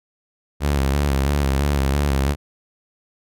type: tone with vibrato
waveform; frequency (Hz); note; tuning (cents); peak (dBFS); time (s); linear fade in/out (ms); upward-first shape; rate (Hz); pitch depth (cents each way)
sawtooth; 69.9; C#2; +15; -13; 0.6-2.36; 50; square; 3; 52
effects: none